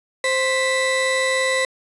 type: tone pair together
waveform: 35% pulse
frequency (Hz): 524 / 1976.5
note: C5 / B6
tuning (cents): +2 / +1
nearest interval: octave + major seventh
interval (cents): 2299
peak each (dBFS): -19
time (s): 0.24-1.65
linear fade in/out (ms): 2
effects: resampled to 24000 Hz + 9-bit